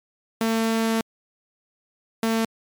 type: tone bursts at uneven times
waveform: sawtooth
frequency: 225.1 Hz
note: A3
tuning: 40 cents sharp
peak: -16 dBFS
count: 2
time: 0.41-1.01 / 2.23-2.45 s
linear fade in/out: 2 ms
effects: MP3 96 kbps